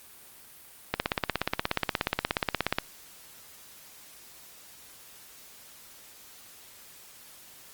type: click train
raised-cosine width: 0.3 ms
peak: -8 dBFS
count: 32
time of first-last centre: 0.94-2.785 s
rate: 16.8 Hz
effects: white hiss -51 dBFS RMS until 7.73 s + Opus 32 kbps